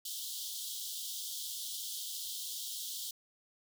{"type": "high-pass noise", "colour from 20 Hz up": "pink", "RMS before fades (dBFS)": -41, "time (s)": [0.05, 3.11], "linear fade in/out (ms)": 5, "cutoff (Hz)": 3100, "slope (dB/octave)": 96, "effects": []}